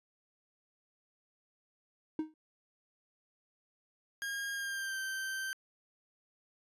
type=tone with exponential decay; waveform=triangle; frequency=312.5 Hz; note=D#4; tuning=8 cents sharp; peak=-26 dBFS; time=2.19-2.34 s; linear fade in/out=2 ms; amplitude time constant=32 ms
type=tone with pitch glide; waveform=40% pulse; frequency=1624 to 1557.8 Hz; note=G#6 to G6; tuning=-39 to -11 cents; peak=-35 dBFS; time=4.22-5.53 s; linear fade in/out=0 ms; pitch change=-72 cents; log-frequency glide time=4.54-4.99 s
effects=resampled to 32000 Hz